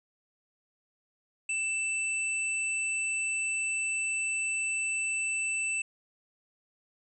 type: tone pair together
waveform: sine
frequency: 2654 / 7966 Hz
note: E7 / B8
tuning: +11 / +14 cents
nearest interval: octave + perfect fifth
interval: 1903 cents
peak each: -29 / -35 dBFS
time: 1.49-5.82 s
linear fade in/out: 5 ms
effects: none